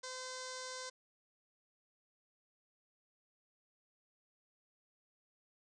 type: tone with notch filter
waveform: 5% pulse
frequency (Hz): 513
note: C5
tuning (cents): -34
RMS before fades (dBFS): -45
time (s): 0.03-0.9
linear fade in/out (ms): 10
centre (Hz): 2700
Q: 1.1
effects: resampled to 22050 Hz